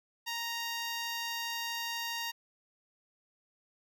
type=tone; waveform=10% pulse; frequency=932.3 Hz; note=A#5; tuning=in tune; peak=-26 dBFS; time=0.26-2.32 s; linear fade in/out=20 ms; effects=none